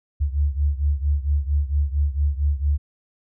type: beating tone pair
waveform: sine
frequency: 70.8 / 75.2 Hz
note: C#2 / D2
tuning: +37 / +42 cents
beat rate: 4.4 Hz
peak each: -20 / -23 dBFS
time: 0.2-2.78 s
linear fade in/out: 20 ms
effects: none